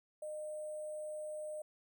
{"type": "tone with sample-and-hold", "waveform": "sine", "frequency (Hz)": 611, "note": "D#5", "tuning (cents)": -32, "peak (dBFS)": -40, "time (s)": [0.22, 1.62], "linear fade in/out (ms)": 5, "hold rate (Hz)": 8820, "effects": []}